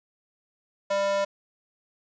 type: tone with high-pass filter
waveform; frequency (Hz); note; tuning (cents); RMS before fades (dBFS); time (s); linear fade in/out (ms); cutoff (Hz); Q
square; 198.4; G3; +21; -25; 0.9-1.25; 10; 680; 6.1
effects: resampled to 16000 Hz + 9-bit